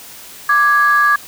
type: tone pair together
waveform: sine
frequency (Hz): 1174.7 / 1661.3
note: D6 / G#6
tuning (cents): 0 / 0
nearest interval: tritone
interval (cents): 600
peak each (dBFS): -11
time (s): 0.49-1.16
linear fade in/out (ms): 5
effects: tanh soft clip ceiling -3 dBFS + white hiss -36 dBFS RMS until 1.27 s